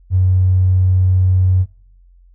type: tone with tanh clipping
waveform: triangle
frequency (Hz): 92.5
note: F#2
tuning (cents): 0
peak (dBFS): -9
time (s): 0.1-1.66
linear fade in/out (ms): 50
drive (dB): 2
effects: noise-tail reverb RT60 0.6 s tail -24 dB re dry + added 44 Hz sine -44 dBFS peak until 2.34 s